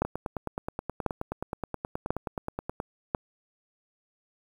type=two click trains; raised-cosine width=1 ms; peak=-17 / -11 dBFS; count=27 / 4; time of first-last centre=0.05-2.801 / 0.02-3.148 s; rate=9.45 / 0.959 Hz; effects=8-bit